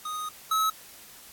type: tone pair in turn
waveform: square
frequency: 1244.5 / 1290.6 Hz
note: D#6 / E6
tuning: 0 / -37 cents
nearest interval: minor second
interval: 63 cents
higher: second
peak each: -32 / -23 dBFS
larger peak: second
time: 0.05-0.29 / 0.51-0.7 s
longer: first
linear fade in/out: 5 ms
effects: white hiss -49 dBFS RMS until 1.32 s + AAC 64 kbps